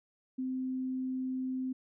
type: tone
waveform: sine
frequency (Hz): 258.7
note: C4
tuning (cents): -19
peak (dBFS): -32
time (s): 0.38-1.73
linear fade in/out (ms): 10
effects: none